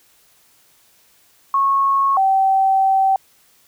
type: tone pair in turn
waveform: sine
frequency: 1097 / 771.7 Hz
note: C#6 / G5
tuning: -18 / -27 cents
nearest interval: tritone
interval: 609 cents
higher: first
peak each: -13 / -12 dBFS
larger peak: second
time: 1.54-2.17 / 2.17-3.16 s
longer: second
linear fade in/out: 2 ms
effects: white hiss -55 dBFS RMS until 3.67 s